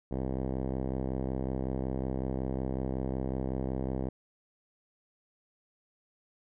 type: tone with low-pass filter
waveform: 5% pulse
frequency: 65.41 Hz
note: C2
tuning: in tune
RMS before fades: -33 dBFS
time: 0.11-4.09 s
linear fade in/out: 5 ms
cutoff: 470 Hz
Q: 0.51
effects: none